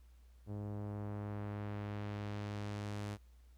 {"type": "tone with low-pass filter sweep", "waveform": "sawtooth", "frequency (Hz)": 103.2, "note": "G#2", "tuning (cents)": -10, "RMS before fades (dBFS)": -42, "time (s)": [0.46, 3.18], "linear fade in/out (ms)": 50, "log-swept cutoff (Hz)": [570, 11000], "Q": 0.71, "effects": ["added 60 Hz sine -58 dBFS peak until 3.57 s", "pink hiss -75 dBFS RMS until 3.57 s"]}